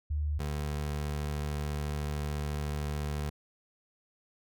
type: tone pair in turn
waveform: sine / 25% pulse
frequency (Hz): 74.7 / 73.84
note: D2 / D2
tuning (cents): +30 / +10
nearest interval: unison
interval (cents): 20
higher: first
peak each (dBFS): -28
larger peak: neither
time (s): 0.1-0.39 / 0.39-3.3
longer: second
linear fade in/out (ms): 10
effects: none